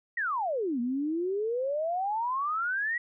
sine exponential two-way sweep, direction down then up, 1949 to 233.1 to 1949 Hz, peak -27 dBFS, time 0.17-2.98 s, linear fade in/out 5 ms, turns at 0.8 s, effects none

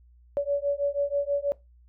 sine beating tone pair, 566 / 572.2 Hz, C#5 / D5, +36 / -45 cents, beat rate 6.2 Hz, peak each -27 dBFS, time 0.37-1.52 s, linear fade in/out 0 ms, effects noise-tail reverb RT60 0.2 s tail -20 dB re dry + added 60 Hz sine -53 dBFS peak until 1.88 s

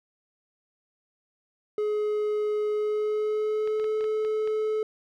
triangle tone with pitch glide, 422 to 432.1 Hz, G#4 to A4, +28 to -31 cents, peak -22 dBFS, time 1.78-4.83 s, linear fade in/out 2 ms, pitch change +41 cents, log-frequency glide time 2.71-3.9 s
clicks, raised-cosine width 0.3 ms, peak -28 dBFS, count 7, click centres 3.675 / 3.798 / 3.843 / 4.009 / 4.042 / 4.249 / 4.475 s
effects none

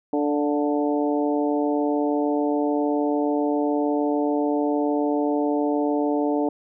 harmonic tone with a mistuned harmonic, 146.83 Hz, D3, in tune, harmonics 2 / 3 / 4 / 5 / 6, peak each -22 / -26 / -28 / -30 / -32 dBFS, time 0.13-6.49 s, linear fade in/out 2 ms, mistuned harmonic 5, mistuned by -19 cents, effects none

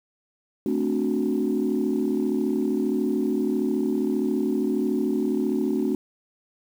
sine chord, D dominant seventh, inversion second, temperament equal with one note detuned, 220 / 261.6 / 294.7 / 370 Hz, A3 / C4 / D4 / F#4, 0 / 0 / +6 / 0 cents, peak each -26 dBFS, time 0.66-5.95 s, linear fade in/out 2 ms, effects tanh soft clip ceiling -14 dBFS + 8-bit

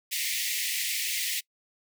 pink high-pass noise, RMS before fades -30 dBFS, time 0.11-1.41 s, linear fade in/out 20 ms, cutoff 1900 Hz, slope 96 dB/octave, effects noise-tail reverb RT60 0.1 s tail -24 dB re dry

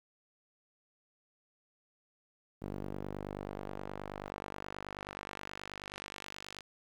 sawtooth tone with band-pass filter sweep, 49.41 Hz, G1, 14 cents sharp, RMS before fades -44 dBFS, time 2.61-6.62 s, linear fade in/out 20 ms, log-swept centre 300 to 3800 Hz, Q 0.76, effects 10-bit

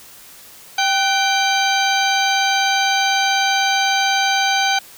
harmonic tone with a mistuned harmonic, 784 Hz, G5, in tune, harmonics 1 / 2 / 3 / 4 / 5 / 6 / 8, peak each -18 / -21 / -23 / -24 / -25 / -26 / -27 dBFS, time 0.78-4.79 s, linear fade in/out 5 ms, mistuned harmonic 2, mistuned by -77 cents, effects white hiss -42 dBFS RMS until 4.97 s

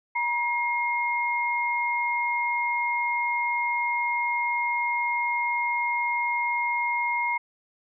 sine tone pair together, 954 / 2137 Hz, A#5 / C7, +40 / +36 cents, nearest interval octave + major second, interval 1396 cents, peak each -26 dBFS, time 0.15-7.38 s, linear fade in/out 10 ms, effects none

